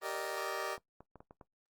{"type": "chord", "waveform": "20% pulse", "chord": "Eb major seventh", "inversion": "first", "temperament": "just", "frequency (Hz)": [388.9, 466.7, 583.4, 622.3], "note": ["G4", "Bb4", "D5", "Eb5"], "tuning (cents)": [-14, 2, -12, 0], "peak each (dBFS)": -37, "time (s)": [0.01, 0.78], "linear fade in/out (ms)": 50}
{"type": "clicks", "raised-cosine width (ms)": 1, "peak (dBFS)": -37, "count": 6, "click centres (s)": [0.779, 1.006, 1.157, 1.205, 1.309, 1.412]}
{"effects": ["noise-tail reverb RT60 0.1 s tail -17 dB re dry", "Opus 24 kbps"]}